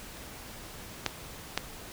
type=clicks; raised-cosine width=0.2 ms; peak=-30 / -9 / -9 dBFS; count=3; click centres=0.171 / 1.063 / 1.576 s; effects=pink hiss -45 dBFS RMS until 1.92 s